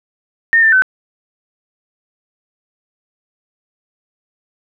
sine tone with pitch steps, 1829 / 1784 / 1521 Hz, A#6 / A6 / F#6, -33 / +23 / +47 cents, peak -7 dBFS, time 0.53-0.821 s, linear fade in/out 0 ms, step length 97 ms, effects none

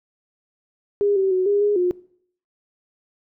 sine tone with pitch steps, 406.8 / 384.8 / 370.8 / 406.5 / 413.2 / 358.2 Hz, G#4 / G4 / F#4 / G#4 / G#4 / F4, -36 / -32 / +4 / -37 / -9 / +44 cents, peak -16 dBFS, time 1.01-1.91 s, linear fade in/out 0 ms, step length 150 ms, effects noise-tail reverb RT60 0.6 s tail -21 dB re dry

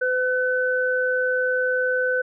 sine tone pair together, 507.1 / 1510 Hz, B4 / F#6, +46 / +35 cents, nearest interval octave + perfect fifth, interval 1889 cents, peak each -22 dBFS, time 0.01-2.22 s, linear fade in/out 10 ms, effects none

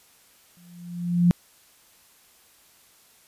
sine tone with exponential growth, 174.5 Hz, F3, 1 cent flat, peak -12 dBFS, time 0.57-1.31 s, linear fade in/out 0 ms, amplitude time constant 160 ms, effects white hiss -57 dBFS RMS until 3.27 s + resampled to 32000 Hz

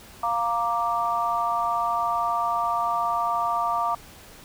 sine chord, Bb major, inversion second, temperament equal, 698.5 / 932.3 / 1174.7 Hz, F5 / Bb5 / D6, 0 / 0 / 0 cents, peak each -27 / -27 / -25 dBFS, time 0.23-3.95 s, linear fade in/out 5 ms, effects pink hiss -47 dBFS RMS until 4.44 s

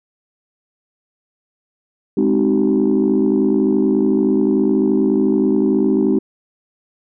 sine chord, Ab major seventh, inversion none, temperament equal with one note detuned, 207.7 / 261.6 / 311.1 / 382.4 Hz, Ab3 / C4 / Eb4 / G4, 0 / 0 / 0 / -43 cents, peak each -17 dBFS, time 2.17-6.19 s, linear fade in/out 5 ms, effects tanh soft clip ceiling -6 dBFS

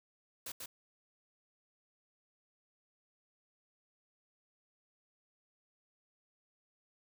white noise with echo, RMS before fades -43 dBFS, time 0.46-0.52 s, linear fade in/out 5 ms, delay 140 ms, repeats 1, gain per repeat -2 dB, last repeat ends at 0.66 s, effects none

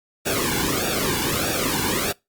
pink noise with flanger, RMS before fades -23 dBFS, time 0.25-2.13 s, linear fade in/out 20 ms, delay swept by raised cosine 0.96 to 1.6 ms, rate 1.6 Hz, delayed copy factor -0.9, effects noise-tail reverb RT60 0.2 s tail -23 dB re dry + Opus 48 kbps

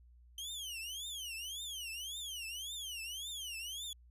sawtooth tone with vibrato, 3092 Hz, G7, 24 cents flat, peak -38 dBFS, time 0.38-3.93 s, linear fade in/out 2 ms, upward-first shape triangle, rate 1.8 Hz, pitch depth 300 cents each way, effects added 60 Hz sine -58 dBFS peak until 4.1 s + resampled to 32000 Hz

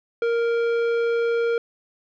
sine tone with tanh clipping, 466.2 Hz, A#4, in tune, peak -21 dBFS, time 0.22-1.58 s, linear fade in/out 2 ms, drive 12 dB, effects none

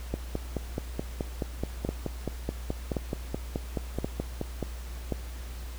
two click trains, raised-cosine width 2 ms, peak -15 / -16 dBFS, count 4 / 22, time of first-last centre 1.89-5.123 / 0.14-4.627 s, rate 0.928 / 4.68 Hz, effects added 60 Hz sine -36 dBFS peak until 5.78 s + pink hiss -48 dBFS RMS until 5.78 s

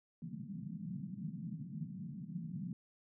pink band-pass noise, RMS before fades -44 dBFS, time 0.22-2.73 s, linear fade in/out 2 ms, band 140 to 220 Hz, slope 48 dB/octave, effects none

